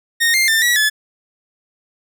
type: tone with pitch steps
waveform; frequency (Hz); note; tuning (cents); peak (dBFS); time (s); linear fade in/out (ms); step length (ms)
sawtooth; 1850 / 2107 / 1792 / 1931 / 1722; A#6 / C7 / A6 / B6 / A6; -14 / +12 / +31 / -39 / -38; -9; 0.2-0.9; 20; 140
effects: none